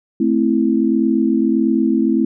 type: chord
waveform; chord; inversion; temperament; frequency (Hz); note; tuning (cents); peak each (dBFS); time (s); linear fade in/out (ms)
sine; A minor; none; equal; 220 / 261.6 / 329.6; A3 / C4 / E4; 0 / 0 / 0; -17; 0.2-2.25; 5
effects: none